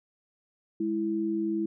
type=tone pair together; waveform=sine; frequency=207.7 / 329.7 Hz; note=G#3 / E4; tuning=0 / 0 cents; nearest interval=minor sixth; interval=800 cents; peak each=-32 / -27 dBFS; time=0.8-1.66 s; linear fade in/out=5 ms; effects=none